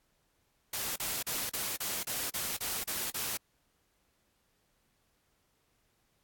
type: noise bursts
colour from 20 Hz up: white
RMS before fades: -35 dBFS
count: 10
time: 0.73-3.372 s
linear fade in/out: 5 ms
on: 230 ms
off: 38 ms
effects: pink hiss -74 dBFS RMS until 6.23 s + AAC 64 kbps